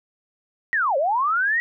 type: linear two-way sweep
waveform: sine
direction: down then up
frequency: 1931 to 519 to 1931 Hz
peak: -18 dBFS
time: 0.73-1.6 s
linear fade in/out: 0 ms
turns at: 0.97 s
effects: none